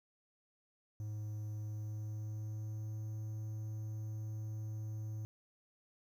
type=tone with pitch glide; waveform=triangle; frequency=106.4 to 108.26 Hz; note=G#2 to A2; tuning=+42 to -28 cents; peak=-37 dBFS; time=1-5.25 s; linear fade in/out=0 ms; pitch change=+30 cents; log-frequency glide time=1.51-3.03 s; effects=11-bit